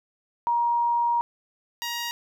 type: tone pair in turn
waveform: sine / 10% pulse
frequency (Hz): 946 / 946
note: A#5 / A#5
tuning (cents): +25 / +25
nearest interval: unison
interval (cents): 0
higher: neither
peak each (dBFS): -20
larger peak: neither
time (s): 0.47-1.21 / 1.82-2.11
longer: first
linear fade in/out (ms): 0
effects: none